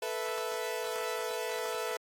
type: chord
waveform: sawtooth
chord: A suspended second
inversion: none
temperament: equal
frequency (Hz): 440 / 493.9 / 659.3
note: A4 / B4 / E5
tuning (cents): 0 / 0 / 0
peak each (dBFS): -33 / -33 / -35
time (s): 0.02-1.97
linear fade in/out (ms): 5
effects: AAC 64 kbps